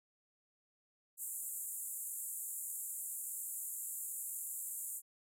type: band-pass noise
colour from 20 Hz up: pink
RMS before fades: -43 dBFS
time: 1.17-5.02 s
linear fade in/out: 50 ms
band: 7200 to 15000 Hz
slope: 96 dB/octave
effects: none